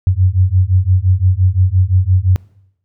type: beating tone pair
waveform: sine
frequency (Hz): 90 / 95.8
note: F#2 / G2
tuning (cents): -47 / -39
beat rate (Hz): 5.8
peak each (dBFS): -12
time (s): 0.07-2.36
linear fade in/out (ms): 0
effects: noise-tail reverb RT60 0.8 s tail -22 dB re dry

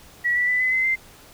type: tone with pitch steps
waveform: sine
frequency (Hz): 1932 / 1961.2 / 1990.9 / 2021 / 2052 / 2083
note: B6 / B6 / B6 / B6 / C7 / C7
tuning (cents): -39 / -13 / +13 / +39 / -34 / -8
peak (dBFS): -18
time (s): 0.24-0.96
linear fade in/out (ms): 20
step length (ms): 120
effects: pink hiss -48 dBFS RMS until 1.33 s

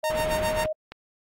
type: tone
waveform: sine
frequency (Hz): 622.3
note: D#5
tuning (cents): 0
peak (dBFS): -25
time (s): 0.03-0.73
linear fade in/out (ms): 10
type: tone with tremolo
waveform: sawtooth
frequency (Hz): 920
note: A#5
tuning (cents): -23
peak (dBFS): -22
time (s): 0.04-0.64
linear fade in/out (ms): 0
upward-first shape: sine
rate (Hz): 7.5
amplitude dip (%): 90
type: low-pass noise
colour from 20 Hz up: pink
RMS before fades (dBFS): -32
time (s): 0.1-0.66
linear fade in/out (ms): 2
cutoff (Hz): 3000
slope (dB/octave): 24
type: click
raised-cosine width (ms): 0.3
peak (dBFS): -22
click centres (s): 0.92
effects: AAC 48 kbps

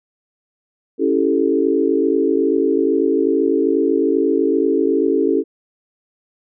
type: chord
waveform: sine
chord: A dominant seventh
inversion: first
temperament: equal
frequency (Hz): 277.2 / 329.6 / 392 / 440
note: C#4 / E4 / G4 / A4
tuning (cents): 0 / 0 / 0 / 0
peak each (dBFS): -19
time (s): 0.98-5.44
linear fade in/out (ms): 50
effects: none

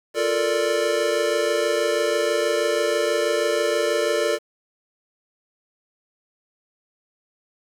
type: chord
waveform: square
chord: Bb major seventh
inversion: second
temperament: equal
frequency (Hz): 349.2 / 440 / 466.2 / 587.3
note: F4 / A4 / Bb4 / D5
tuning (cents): 0 / 0 / 0 / 0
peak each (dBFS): -29 / -25 / -27 / -24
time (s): 0.14-4.39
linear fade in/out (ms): 50
effects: low-pass 10000 Hz 12 dB/octave + 8-bit

